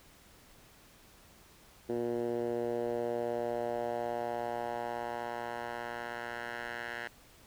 10% pulse tone with band-pass filter sweep, 118.9 Hz, A#2, 35 cents sharp, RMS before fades -36 dBFS, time 1.89-7.08 s, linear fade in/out 5 ms, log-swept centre 360 to 1700 Hz, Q 2, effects pink hiss -59 dBFS RMS until 7.46 s

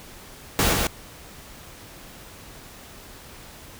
pink noise with echo, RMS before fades -20 dBFS, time 0.59-0.73 s, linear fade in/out 0 ms, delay 140 ms, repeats 1, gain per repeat -3 dB, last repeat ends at 0.87 s, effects pink hiss -44 dBFS RMS until 3.79 s

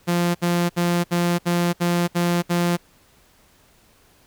sawtooth tone bursts, 173.7 Hz, F3, 9 cents flat, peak -14 dBFS, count 8, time 0.07-2.772 s, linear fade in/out 20 ms, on 280 ms, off 66 ms, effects pink hiss -56 dBFS RMS until 4.26 s

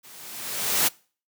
white noise with level ramp, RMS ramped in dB -48 to -19 dBFS, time 0.03-0.89 s, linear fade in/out 20 ms, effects noise-tail reverb RT60 0.4 s tail -24 dB re dry + high-pass 100 Hz 12 dB/octave

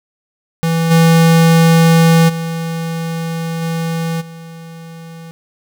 square tone with level steps, 164.81 Hz, E3, in tune, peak -13 / -7 / -19 / -17 / -31 dBFS, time 0.63-5.31 s, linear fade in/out 0 ms, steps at 0.9 / 2.28 / 3.61 / 4.2 s, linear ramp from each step 20 ms, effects none

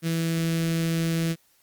sawtooth tone with notch filter, 164.81 Hz, E3, in tune, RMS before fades -25 dBFS, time 0.02-1.36 s, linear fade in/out 50 ms, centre 900 Hz, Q 0.61, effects white hiss -63 dBFS RMS until 1.62 s + Opus 32 kbps

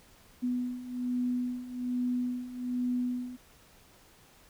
sine beating tone pair, 246.9 / 248.1 Hz, B3 / B3, 0 / +8 cents, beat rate 1.2 Hz, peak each -35 / -31 dBFS, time 0.42-3.37 s, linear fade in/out 20 ms, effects pink hiss -59 dBFS RMS until 4.49 s

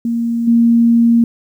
sine tone with level steps, 233.1 Hz, A#3, in tune, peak -14 / -7 dBFS, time 0.05-1.24 s, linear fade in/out 2 ms, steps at 0.47 s, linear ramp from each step 10 ms, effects 8-bit

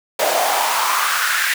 pink noise with high-pass filter sweep, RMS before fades -18 dBFS, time 0.19-1.54 s, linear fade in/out 5 ms, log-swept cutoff 590 to 1800 Hz, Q 4, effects none

